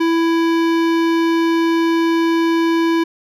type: tone with hard clipping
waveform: sine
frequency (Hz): 331.4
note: E4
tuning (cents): +9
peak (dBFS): -15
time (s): 0-3.04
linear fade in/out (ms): 10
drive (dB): 18
effects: none